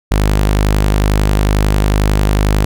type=tone; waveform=sawtooth; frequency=51.1 Hz; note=G#1; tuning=27 cents flat; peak=-6 dBFS; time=0.11-2.65 s; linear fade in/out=5 ms; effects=none